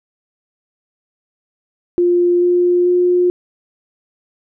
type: tone with pitch steps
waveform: sine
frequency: 351.3 / 354.2 / 357 Hz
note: F4 / F4 / F4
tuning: +10 / +24 / +38 cents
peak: -10 dBFS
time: 1.98-3.3 s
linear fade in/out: 0 ms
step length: 440 ms
effects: none